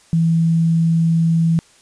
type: tone with quantisation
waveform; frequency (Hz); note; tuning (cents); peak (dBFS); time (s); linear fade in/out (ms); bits
sine; 164.81; E3; 0; -12; 0.13-1.59; 0; 7
effects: white hiss -51 dBFS RMS until 1.81 s + resampled to 22050 Hz